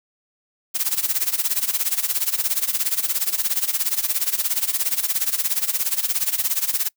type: noise with tremolo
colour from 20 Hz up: blue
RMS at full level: -19 dBFS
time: 0.74-6.89 s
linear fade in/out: 20 ms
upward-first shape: sine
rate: 17 Hz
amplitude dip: 85%
effects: noise-tail reverb RT60 0.1 s tail -25 dB re dry